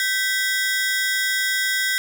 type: ring-modulated tone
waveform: sawtooth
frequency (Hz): 1760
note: A6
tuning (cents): 0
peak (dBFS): -13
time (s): 0-1.98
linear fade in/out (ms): 0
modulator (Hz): 214
effects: none